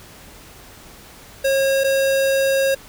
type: tone pair in turn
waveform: square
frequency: 542 / 542 Hz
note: C#5 / C#5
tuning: -39 / -39 cents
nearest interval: unison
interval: 0 cents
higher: neither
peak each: -16 dBFS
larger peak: neither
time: 1.44-1.84 / 1.84-2.75 s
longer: second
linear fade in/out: 10 ms
effects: pink hiss -43 dBFS RMS until 2.88 s